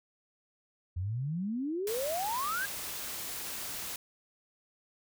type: exponential sweep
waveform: sine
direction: up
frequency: 84.1 to 1663 Hz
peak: -31 dBFS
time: 0.96-2.66 s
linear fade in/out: 10 ms
type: noise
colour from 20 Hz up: white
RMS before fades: -39 dBFS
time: 1.87-3.96 s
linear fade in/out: 2 ms
effects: none